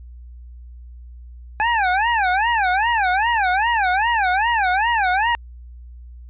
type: tone with vibrato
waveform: 25% pulse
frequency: 830.6 Hz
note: G#5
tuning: in tune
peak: -12 dBFS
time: 1.6-5.35 s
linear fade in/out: 0 ms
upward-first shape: sine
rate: 2.5 Hz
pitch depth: 240 cents each way
effects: added 60 Hz sine -36 dBFS peak until 6.29 s + resampled to 8000 Hz